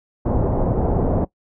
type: low-pass noise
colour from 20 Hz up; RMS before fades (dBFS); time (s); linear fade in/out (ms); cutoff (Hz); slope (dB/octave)
pink; -19; 0.25-1.25; 10; 770; 24
effects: noise-tail reverb RT60 0.1 s tail -19 dB re dry